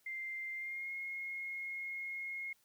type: tone with pitch glide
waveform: sine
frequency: 2093 to 2154 Hz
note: C7 to C7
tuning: 0 to +50 cents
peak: -39 dBFS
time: 0.06-2.53 s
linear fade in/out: 5 ms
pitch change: +50 cents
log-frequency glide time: 0.54-0.92 s
effects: white hiss -72 dBFS RMS until 2.64 s